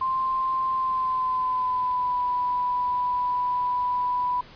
sine tone with pitch glide, 1046.5 to 989.5 Hz, C6 to B5, 0 to +3 cents, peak -22 dBFS, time 0.01-4.41 s, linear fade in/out 5 ms, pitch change -97 cents, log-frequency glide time 0.72-2.19 s, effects pink hiss -48 dBFS RMS until 4.55 s + resampled to 11025 Hz

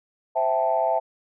sine chord, A minor seventh, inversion first, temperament equal, 523.3 / 659.3 / 784 / 880 Hz, C5 / E5 / G5 / A5, 0 / 0 / 0 / 0 cents, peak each -28 / -22 / -26 / -25 dBFS, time 0.35-1 s, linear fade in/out 20 ms, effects tanh soft clip ceiling -9 dBFS

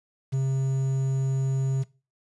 triangle tone with quantisation, 133.9 Hz, C3, 40 cents sharp, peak -20 dBFS, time 0.32-1.84 s, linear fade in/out 20 ms, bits 8, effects noise-tail reverb RT60 0.3 s tail -19 dB re dry + resampled to 24000 Hz

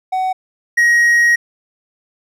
triangle tone pair in turn, 750 / 1889.9 Hz, F#5 / A#6, +23 / +23 cents, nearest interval octave + major third, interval 1600 cents, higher second, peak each -13 / -7 dBFS, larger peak second, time 0.12-0.33 / 0.77-1.36 s, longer second, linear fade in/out 10 ms, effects none

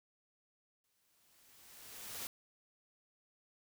white noise with exponential growth, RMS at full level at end -42 dBFS, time 0.84-2.27 s, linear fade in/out 1 ms, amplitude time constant 310 ms, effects none

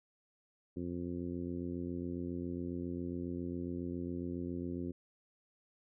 harmonic tone, 87.3 Hz, F2, in tune, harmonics 1 / 2 / 3 / 4 / 5 / 6, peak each -45 / -43 / -40 / -43 / -52 / -55 dBFS, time 0.76-4.92 s, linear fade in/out 10 ms, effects none

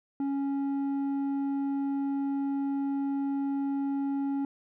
square tone with low-pass filter, 277.2 Hz, C#4, in tune, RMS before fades -30 dBFS, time 0.2-4.45 s, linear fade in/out 2 ms, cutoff 610 Hz, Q 1, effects none

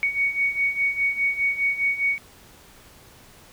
sine beating tone pair, 2231 / 2235.9 Hz, C#7 / C#7, +11 / +14 cents, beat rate 4.9 Hz, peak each -26 / -22 dBFS, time 0.03-2.18 s, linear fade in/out 0 ms, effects pink hiss -50 dBFS RMS until 3.52 s

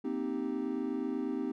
triangle chord, C minor seventh, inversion third, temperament equal, 233.1 / 261.6 / 311.1 / 392 Hz, Bb3 / C4 / Eb4 / G4, 0 / 0 / 0 / 0 cents, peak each -38 / -33 / -35 / -37 dBFS, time 0.04-1.52 s, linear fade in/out 10 ms, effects none

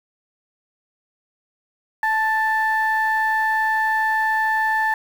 sine tone pair together, 873.6 / 1765 Hz, A5 / A6, -13 / +5 cents, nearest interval octave, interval 1218 cents, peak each -19 dBFS, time 2.03-4.94 s, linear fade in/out 2 ms, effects tanh soft clip ceiling -11 dBFS + 7-bit

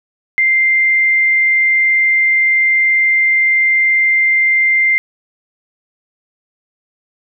sine tone, 2093 Hz, C7, in tune, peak -9 dBFS, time 0.38-4.98 s, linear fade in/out 0 ms, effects none

